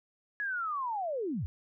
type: linear sweep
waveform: sine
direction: down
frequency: 1702 to 65.2 Hz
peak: -31 dBFS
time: 0.4-1.46 s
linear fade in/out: 0 ms
effects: none